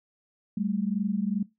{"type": "tone pair together", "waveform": "sine", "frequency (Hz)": [194.19, 216.7], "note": ["G3", "A3"], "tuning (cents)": [-16, -26], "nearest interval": "major second", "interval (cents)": 190, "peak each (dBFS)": -28, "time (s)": [0.57, 1.43], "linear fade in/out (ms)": 5, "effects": ["noise-tail reverb RT60 0.2 s tail -20 dB re dry"]}